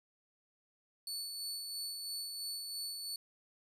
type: tone with tremolo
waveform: sawtooth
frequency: 4457 Hz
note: C#8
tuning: 9 cents sharp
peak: -35 dBFS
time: 1.07-3.16 s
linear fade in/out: 2 ms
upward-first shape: sine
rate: 3 Hz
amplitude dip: 35%
effects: resampled to 32000 Hz